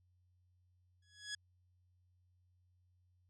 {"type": "tone with exponential growth", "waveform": "15% pulse", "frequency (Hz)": 1677, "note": "G#6", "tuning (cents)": 16, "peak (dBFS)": -32, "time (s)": [1.02, 1.35], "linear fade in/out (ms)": 5, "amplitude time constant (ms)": 71, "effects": ["added 90 Hz sine -70 dBFS peak until 3.29 s", "resampled to 22050 Hz"]}